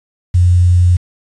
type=tone with quantisation; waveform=sine; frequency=88.9 Hz; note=F2; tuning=31 cents sharp; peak=-6 dBFS; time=0.34-0.97 s; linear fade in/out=10 ms; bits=6; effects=resampled to 22050 Hz